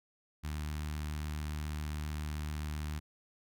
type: tone with notch filter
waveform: sawtooth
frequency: 75.6 Hz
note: D#2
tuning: 49 cents flat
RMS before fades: -38 dBFS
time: 0.43-3 s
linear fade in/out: 20 ms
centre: 500 Hz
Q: 0.63
effects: none